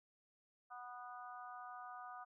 harmonic tone, 246.2 Hz, B3, 5 cents flat, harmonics 3 / 4 / 5 / 6, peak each -52 / -57 / -52 / -58 dBFS, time 0.7-2.25 s, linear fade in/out 20 ms, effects none

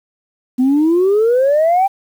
sine exponential sweep, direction up, 247.8 to 799 Hz, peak -8 dBFS, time 0.58-1.88 s, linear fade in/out 20 ms, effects tanh soft clip ceiling -7 dBFS + 7-bit

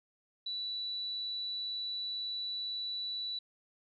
sine tone, 3951 Hz, B7, in tune, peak -35 dBFS, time 0.46-3.39 s, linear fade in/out 5 ms, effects none

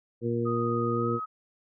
harmonic tone, 117.8 Hz, A#2, 19 cents sharp, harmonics 1 / 2 / 3 / 4, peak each -31 / -31 / -31 / -31 dBFS, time 0.21-1.2 s, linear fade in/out 50 ms
sine tone with pitch glide, 1244.5 to 1269.9 Hz, D#6 to D#6, 0 to +35 cents, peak -31 dBFS, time 0.45-1.26 s, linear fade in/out 20 ms, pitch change +35 cents, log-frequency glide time 0.95-1.08 s
effects none

